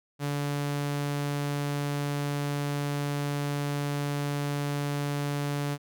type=tone; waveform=sawtooth; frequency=144 Hz; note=D3; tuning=34 cents flat; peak=-24 dBFS; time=0.19-5.78 s; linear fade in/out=50 ms; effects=none